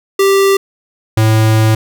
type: tone pair in turn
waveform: square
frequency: 392 / 110 Hz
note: G4 / A2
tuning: 0 / 0 cents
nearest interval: octave + minor seventh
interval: 2200 cents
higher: first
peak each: -8 dBFS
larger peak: neither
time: 0.19-0.57 / 1.17-1.75 s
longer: second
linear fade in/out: 5 ms
effects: none